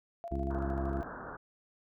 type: tone with tremolo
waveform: sine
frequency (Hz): 682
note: F5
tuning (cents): -41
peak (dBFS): -37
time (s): 0.24-1.03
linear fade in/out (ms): 0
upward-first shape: square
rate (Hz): 13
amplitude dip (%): 60
type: harmonic tone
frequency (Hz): 67.9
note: C#2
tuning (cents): -35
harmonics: 1 / 2 / 3 / 4 / 5 / 6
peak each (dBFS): -34 / -42 / -41 / -43 / -38 / -48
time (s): 0.31-1.02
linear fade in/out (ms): 10
type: low-pass noise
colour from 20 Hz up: white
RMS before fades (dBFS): -44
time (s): 0.5-1.37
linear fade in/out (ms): 10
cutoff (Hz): 1600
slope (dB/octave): 96
effects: none